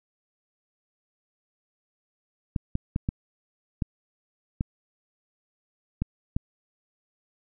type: clicks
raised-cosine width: 5 ms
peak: -13 dBFS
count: 8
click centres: 2.562 / 2.754 / 2.961 / 3.089 / 3.822 / 4.609 / 6.02 / 6.365 s
effects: none